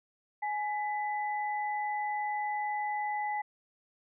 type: tone pair together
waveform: sine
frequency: 838.8 / 1995 Hz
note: G#5 / B6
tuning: +17 / +17 cents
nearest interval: octave + minor third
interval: 1500 cents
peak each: -31 / -38 dBFS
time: 0.42-3.42 s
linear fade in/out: 10 ms
effects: none